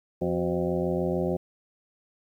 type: harmonic tone with a mistuned harmonic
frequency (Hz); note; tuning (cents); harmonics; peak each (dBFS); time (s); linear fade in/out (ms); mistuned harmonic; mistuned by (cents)
86.7; F2; -12; 1 / 2 / 3 / 4 / 6 / 7 / 8 / 9; -37 / -29 / -35 / -29 / -31 / -34 / -40 / -41; 0.21-1.37; 10; 4; +98
effects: 10-bit